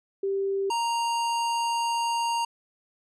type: tone pair in turn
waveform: sine / square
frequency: 392 / 932.3 Hz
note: G4 / A#5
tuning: 0 / 0 cents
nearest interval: octave + minor third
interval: 1500 cents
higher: second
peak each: -24 / -25 dBFS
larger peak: first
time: 0.23-0.7 / 0.7-2.45 s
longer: second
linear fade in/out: 5 ms
effects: resampled to 22050 Hz